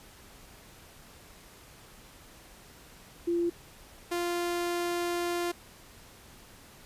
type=tone pair in turn; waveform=sine / sawtooth; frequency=343.4 / 348 Hz; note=F4 / F4; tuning=-29 / -6 cents; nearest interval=unison; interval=23 cents; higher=second; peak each=-25 dBFS; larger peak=neither; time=3.27-3.5 / 4.11-5.52 s; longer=second; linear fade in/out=10 ms; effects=pink hiss -53 dBFS RMS until 6.85 s + resampled to 32000 Hz